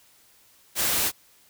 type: noise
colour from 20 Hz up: white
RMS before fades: -24 dBFS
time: 0.75-1.12 s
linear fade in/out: 50 ms
effects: white hiss -58 dBFS RMS until 1.49 s